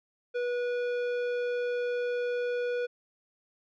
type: tone with tanh clipping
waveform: sine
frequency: 487.4 Hz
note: B4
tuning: 23 cents flat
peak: -30 dBFS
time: 0.34-2.87 s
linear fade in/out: 20 ms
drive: 13 dB
effects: none